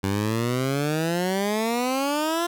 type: exponential sweep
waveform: 15% pulse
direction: up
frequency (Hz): 95.3 to 349.2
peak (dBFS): -16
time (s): 0.03-2.47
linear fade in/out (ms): 10
effects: none